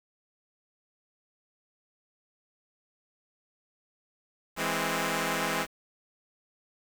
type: chord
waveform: 5% pulse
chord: E augmented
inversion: none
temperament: equal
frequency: 164.81 / 207.7 / 261.6 Hz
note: E3 / G#3 / B#3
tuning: 0 / 0 / 0 cents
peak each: -21 dBFS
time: 4.56-5.67 s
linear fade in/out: 50 ms
effects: 8-bit